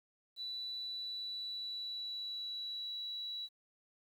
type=tone with pitch glide; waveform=sine; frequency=3963 to 3920 Hz; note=B7 to B7; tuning=+5 to -14 cents; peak=-39 dBFS; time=0.36-3.49 s; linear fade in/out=50 ms; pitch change=-19 cents; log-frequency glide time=0.79-2.88 s; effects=11-bit